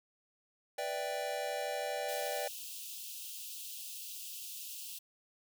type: chord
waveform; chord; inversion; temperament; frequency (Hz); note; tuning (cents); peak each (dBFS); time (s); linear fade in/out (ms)
square; E minor seventh; second; equal; 493.9 / 587.3 / 659.3 / 784; B4 / D5 / E5 / G5; 0 / 0 / 0 / 0; -43 / -39 / -45 / -41; 0.78-2.48; 5
type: high-pass noise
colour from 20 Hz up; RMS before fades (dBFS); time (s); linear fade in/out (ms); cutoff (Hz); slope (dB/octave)
white; -45; 2.08-4.99; 10; 2600; 96
effects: none